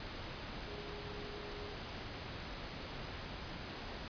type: tone in noise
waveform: sine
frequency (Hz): 412.2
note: G#4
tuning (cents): -13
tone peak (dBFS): -49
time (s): 0.68-1.74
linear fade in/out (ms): 2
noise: pink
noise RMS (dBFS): -45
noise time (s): 0-4.08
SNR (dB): -7
effects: resampled to 11025 Hz